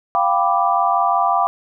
sine chord, G dominant seventh, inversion third, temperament equal, 698.5 / 784 / 987.8 / 1174.7 Hz, F5 / G5 / B5 / D6, 0 / 0 / 0 / 0 cents, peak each -19 / -19 / -21 / -19 dBFS, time 0.15-1.47 s, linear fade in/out 0 ms, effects none

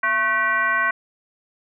sine tone with frequency modulation, 1517 Hz, F#6, 43 cents sharp, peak -17 dBFS, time 0.03-0.91 s, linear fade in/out 5 ms, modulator 422 Hz, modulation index 1.3, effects none

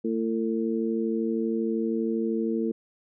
harmonic tone, 112.7 Hz, A2, 42 cents sharp, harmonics 2 / 3 / 4, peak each -27 / -29 / -30 dBFS, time 0.04-2.72 s, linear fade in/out 10 ms, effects none

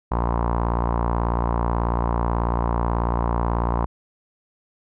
sawtooth tone with low-pass filter, 58.27 Hz, A#1, in tune, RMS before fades -22 dBFS, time 0.11-3.86 s, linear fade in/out 10 ms, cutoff 1000 Hz, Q 4.7, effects none

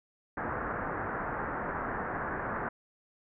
white low-pass noise, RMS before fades -35 dBFS, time 0.37-2.69 s, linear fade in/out 5 ms, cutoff 1700 Hz, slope 48 dB/octave, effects none

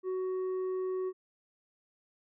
triangle tone with tanh clipping, 372.7 Hz, F#4, 13 cents sharp, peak -32 dBFS, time 0.03-1.13 s, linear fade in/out 50 ms, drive 9 dB, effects none

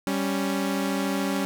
sawtooth tone pair together, 195.94 / 277.1 Hz, G3 / C#4, -1 / -1 cents, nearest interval tritone, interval 600 cents, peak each -23 dBFS, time 0.07-1.45 s, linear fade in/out 0 ms, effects none

